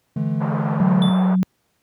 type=chord; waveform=triangle; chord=D suspended second; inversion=none; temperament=equal with one note detuned; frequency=146.83 / 164.81 / 215 Hz; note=D3 / E3 / A3; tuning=0 / 0 / -40 cents; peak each=-21 / -22 / -22 dBFS; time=0.16-1.1 s; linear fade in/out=5 ms
type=band-pass noise; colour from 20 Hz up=white; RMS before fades=-29 dBFS; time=0.4-1.36 s; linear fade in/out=20 ms; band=430 to 1100 Hz; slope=24 dB/octave
type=tone with vibrato; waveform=sine; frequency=185.3 Hz; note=F#3; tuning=3 cents sharp; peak=-14 dBFS; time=0.8-1.43 s; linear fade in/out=0 ms; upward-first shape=sine; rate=17 Hz; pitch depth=13 cents each way
type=tone with exponential decay; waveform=triangle; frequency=3486 Hz; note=A7; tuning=17 cents flat; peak=-22 dBFS; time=1.02-1.39 s; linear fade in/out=1 ms; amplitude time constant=80 ms
effects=pink hiss -67 dBFS RMS until 1.82 s + high-pass 80 Hz 12 dB/octave